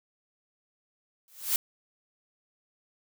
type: noise with exponential growth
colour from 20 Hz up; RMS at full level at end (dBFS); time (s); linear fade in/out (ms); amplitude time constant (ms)
blue; -22; 1.28-1.56; 1; 59
effects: none